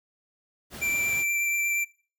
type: noise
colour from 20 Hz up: pink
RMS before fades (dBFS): -40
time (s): 0.7-1.25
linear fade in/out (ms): 50
type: tone with vibrato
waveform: square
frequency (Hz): 2349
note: D7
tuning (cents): 0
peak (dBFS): -25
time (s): 0.81-1.85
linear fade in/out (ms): 20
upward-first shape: triangle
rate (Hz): 8.4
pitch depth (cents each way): 12
effects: noise-tail reverb RT60 0.4 s tail -21 dB re dry + high-pass 60 Hz 12 dB/octave